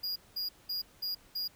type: tone bursts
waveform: square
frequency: 4857 Hz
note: D#8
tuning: 43 cents flat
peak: -33 dBFS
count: 5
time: 0.03-1.48 s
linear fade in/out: 10 ms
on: 130 ms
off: 200 ms
effects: pink hiss -61 dBFS RMS until 1.55 s